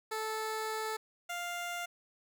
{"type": "tone pair in turn", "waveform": "15% pulse", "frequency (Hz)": [437.4, 699], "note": ["A4", "F5"], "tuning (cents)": [-10, 1], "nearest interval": "minor sixth", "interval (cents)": 811, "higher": "second", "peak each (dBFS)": [-28, -30], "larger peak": "first", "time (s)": [[0.11, 0.97], [1.29, 1.86]], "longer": "first", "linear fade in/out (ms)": 10, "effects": []}